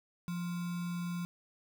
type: tone with sample-and-hold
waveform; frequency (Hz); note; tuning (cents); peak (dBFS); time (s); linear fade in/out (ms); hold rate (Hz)
sine; 174.61; F3; 0; -34; 0.28-1.25; 0; 1225
effects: none